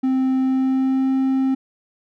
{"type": "tone with pitch glide", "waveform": "triangle", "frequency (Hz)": [261.6, 265.1], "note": ["C4", "C4"], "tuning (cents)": [0, 23], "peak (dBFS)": -14, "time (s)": [0.03, 1.55], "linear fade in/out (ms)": 10, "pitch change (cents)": 23, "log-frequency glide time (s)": [0.39, 1.13], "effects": []}